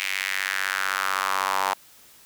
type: tone with high-pass filter sweep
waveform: square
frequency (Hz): 47.96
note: G1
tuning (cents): -37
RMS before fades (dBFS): -26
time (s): 0-1.74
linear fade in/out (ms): 0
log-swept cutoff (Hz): 2300 to 900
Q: 3.2
effects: white hiss -52 dBFS RMS until 2.25 s